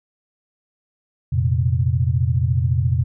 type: chord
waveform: sine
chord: F suspended fourth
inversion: none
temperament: equal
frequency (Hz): 87.31 / 116.54 / 130.81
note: F2 / Bb2 / C3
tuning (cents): 0 / 0 / 0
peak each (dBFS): -20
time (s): 1.32-3.04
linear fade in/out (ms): 10
effects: none